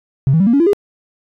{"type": "tone with pitch steps", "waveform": "triangle", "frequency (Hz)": [134.4, 161.69, 194.51, 234, 281.5, 338.7, 407.4], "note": ["C3", "E3", "G3", "A#3", "C#4", "E4", "G#4"], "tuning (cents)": [47, -33, -13, 7, 27, 47, -33], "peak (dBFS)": -5, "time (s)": [0.27, 0.732], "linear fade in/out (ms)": 0, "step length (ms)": 66, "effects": ["tanh soft clip ceiling -6 dBFS"]}